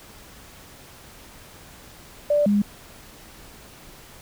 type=tone pair in turn; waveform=sine; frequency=587.3 / 204.6 Hz; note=D5 / G#3; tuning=0 / -26 cents; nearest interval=octave + tritone; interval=1826 cents; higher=first; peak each=-16 dBFS; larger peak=neither; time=2.3-2.46 / 2.46-2.62 s; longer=neither; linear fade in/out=5 ms; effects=pink hiss -46 dBFS RMS until 4.21 s